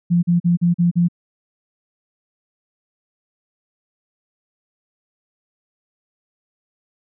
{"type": "tone bursts", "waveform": "sine", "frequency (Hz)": 173.2, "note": "F3", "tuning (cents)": -14, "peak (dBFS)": -12, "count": 6, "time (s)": [0.1, 1.085], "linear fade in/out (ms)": 20, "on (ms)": 130, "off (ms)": 41, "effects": []}